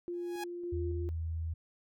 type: tone with tremolo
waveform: sine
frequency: 349.2 Hz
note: F4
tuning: in tune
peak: -35 dBFS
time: 0.08-1.09 s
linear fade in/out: 0 ms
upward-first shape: square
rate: 1.8 Hz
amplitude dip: 30%
type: tone with exponential growth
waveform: sawtooth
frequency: 830.6 Hz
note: G#5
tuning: in tune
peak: -32 dBFS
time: 0.13-0.44 s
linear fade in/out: 5 ms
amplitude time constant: 66 ms
type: tone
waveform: sine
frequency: 81.5 Hz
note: E2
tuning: 19 cents flat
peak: -33 dBFS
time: 0.72-1.54 s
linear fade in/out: 10 ms
effects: none